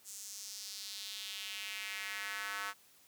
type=tone with high-pass filter sweep; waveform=square; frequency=100.8 Hz; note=G2; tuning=49 cents sharp; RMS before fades=-43 dBFS; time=0.04-2.74 s; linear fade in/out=50 ms; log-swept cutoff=7400 to 1300 Hz; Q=2.3; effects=white hiss -64 dBFS RMS until 3.07 s + high-pass 60 Hz 12 dB/octave